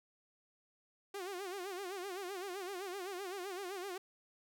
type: tone with vibrato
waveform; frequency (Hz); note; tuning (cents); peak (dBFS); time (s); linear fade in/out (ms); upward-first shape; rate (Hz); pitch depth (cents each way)
sawtooth; 378.1; F#4; +38; -37; 1.14-3.98; 5; sine; 7.8; 130
effects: none